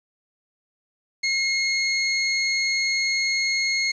25% pulse tone, 2155 Hz, C#7, 49 cents flat, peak -17 dBFS, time 1.23-3.92 s, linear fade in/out 10 ms, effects resampled to 22050 Hz + 8-bit

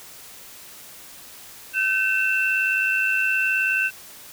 sine tone cluster, 1533 / 2597 / 2696 Hz, G6 / E7 / E7, -39 / -26 / +38 cents, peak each -22 / -28 / -22 dBFS, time 1.73-3.91 s, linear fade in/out 50 ms, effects white hiss -43 dBFS RMS until 4.32 s

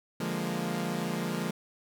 sawtooth chord, Bb dominant seventh, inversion first, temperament equal, 146.83 / 174.61 / 207.7 / 233.1 Hz, D3 / F3 / Ab3 / Bb3, 0 / 0 / 0 / 0 cents, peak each -35 / -30 / -32 / -32 dBFS, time 0.2-1.51 s, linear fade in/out 5 ms, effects none

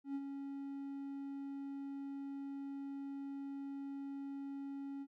triangle tone with ADSR envelope, 277.2 Hz, C#4, in tune, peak -34 dBFS, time 0.04-5.07 s, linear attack 110 ms, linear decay 49 ms, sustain -6 dB, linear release 53 ms, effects none

